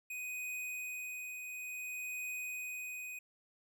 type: tone with tremolo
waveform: square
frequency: 2496 Hz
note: D#7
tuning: 5 cents sharp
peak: -39 dBFS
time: 0.1-3.19 s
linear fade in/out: 5 ms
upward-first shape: triangle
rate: 0.57 Hz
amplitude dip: 40%
effects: none